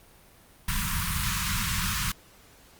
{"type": "band-stop noise", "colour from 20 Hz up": "pink", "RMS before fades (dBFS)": -28, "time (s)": [0.68, 2.12], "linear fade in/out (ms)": 5, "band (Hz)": [210, 960], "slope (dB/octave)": 96, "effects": ["pink hiss -55 dBFS RMS until 2.79 s", "Opus 32 kbps"]}